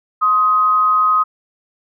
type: tone pair together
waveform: sine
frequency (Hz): 1048.1 / 1257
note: C6 / D#6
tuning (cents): +3 / +17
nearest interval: minor third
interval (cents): 314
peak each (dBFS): -21 / -11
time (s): 0.21-1.24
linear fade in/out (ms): 20
effects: none